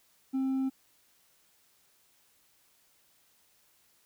sine tone with hard clipping, 265.3 Hz, C4, 24 cents sharp, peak -28 dBFS, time 0.33-0.7 s, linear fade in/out 20 ms, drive 2 dB, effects white hiss -67 dBFS RMS until 4.05 s

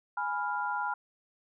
sine chord, F diminished, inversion first, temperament equal, 830.6 / 987.8 / 1396.9 Hz, Ab5 / Cb6 / F6, 0 / 0 / 0 cents, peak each -34 dBFS, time 0.17-0.94 s, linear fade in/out 5 ms, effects none

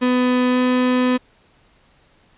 35% pulse tone with pitch glide, 250.3 to 251.7 Hz, B3 to B3, +23 to +33 cents, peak -13 dBFS, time 0.01-1.18 s, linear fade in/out 20 ms, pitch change +10 cents, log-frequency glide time 0.5-0.58 s, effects pink hiss -56 dBFS RMS until 2.37 s + resampled to 8000 Hz

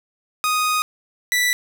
sawtooth tone pair in turn, 1244.5 / 1971.3 Hz, D#6 / B6, 0 / -4 cents, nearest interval minor sixth, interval 796 cents, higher second, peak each -14 / -13 dBFS, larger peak second, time 0.44-0.82 / 1.32-1.53 s, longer first, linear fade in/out 0 ms, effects none

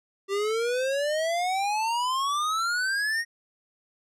square exponential sweep, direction up, 388.2 to 1886 Hz, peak -25 dBFS, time 0.28-3.25 s, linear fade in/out 50 ms, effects low-pass 9000 Hz 12 dB/octave

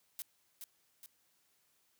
blue noise with echo, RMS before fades -42 dBFS, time 0.19-0.22 s, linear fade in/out 0 ms, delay 420 ms, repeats 2, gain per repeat -5 dB, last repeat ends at 1.06 s, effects white hiss -74 dBFS RMS until 1.99 s + high-pass 60 Hz 12 dB/octave

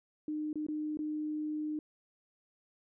sine tone with dropouts, 304.5 Hz, D#4, 37 cents flat, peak -33 dBFS, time 0.28-1.79 s, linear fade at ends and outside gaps 2 ms, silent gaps 0.53-0.556 / 0.666-0.685 / 0.972-0.99 s, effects none

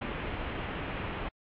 pink low-pass noise, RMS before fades -36 dBFS, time 0.01-1.29 s, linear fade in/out 10 ms, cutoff 3100 Hz, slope 48 dB/octave, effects AAC 64 kbps

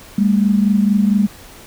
sine tone pair together, 200.8 / 225.2 Hz, G3 / A3, +42 / +40 cents, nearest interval major second, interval 198 cents, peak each -12 / -17 dBFS, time 0.18-1.27 s, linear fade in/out 5 ms, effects pink hiss -40 dBFS RMS until 1.66 s

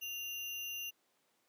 sine tone with sample-and-hold, 2793 Hz, F7, 1 cent flat, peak -39 dBFS, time 0.01-0.91 s, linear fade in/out 20 ms, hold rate 8820 Hz, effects pink hiss -75 dBFS RMS until 1.48 s + high-pass 300 Hz 12 dB/octave

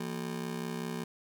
30% pulse ring-modulated tone, 200.5 Hz, G3, 39 cents sharp, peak -29 dBFS, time 0-1.04 s, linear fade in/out 5 ms, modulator 32.6 Hz, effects none

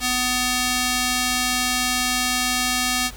square tone with band-pass filter, 250 Hz, B3, 21 cents sharp, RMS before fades -22 dBFS, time 0-3.11 s, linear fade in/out 50 ms, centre 6300 Hz, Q 0.52, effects added 50 Hz sine -37 dBFS peak until 3.16 s + pink hiss -42 dBFS RMS until 3.16 s

